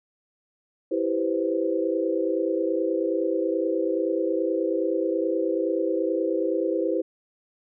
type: chord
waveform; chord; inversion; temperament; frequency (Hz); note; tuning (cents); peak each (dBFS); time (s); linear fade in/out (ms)
sine; C major seventh; first; equal; 329.6 / 392 / 493.9 / 523.3; E4 / G4 / B4 / C5; 0 / 0 / 0 / 0; -26 / -28 / -29 / -28; 0.91-7.02; 10
effects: none